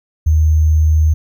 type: tone with sample-and-hold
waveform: sine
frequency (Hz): 78.1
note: D#2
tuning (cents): +7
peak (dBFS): -8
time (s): 0.26-1.14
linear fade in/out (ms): 10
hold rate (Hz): 6300
effects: none